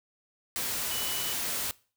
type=tone in noise; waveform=sine; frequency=2965 Hz; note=F#7; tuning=3 cents sharp; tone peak=-37 dBFS; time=0.91-1.33 s; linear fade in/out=0 ms; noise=white; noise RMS=-32 dBFS; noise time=0.56-1.71 s; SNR=-8 dB; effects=noise-tail reverb RT60 0.4 s tail -22 dB re dry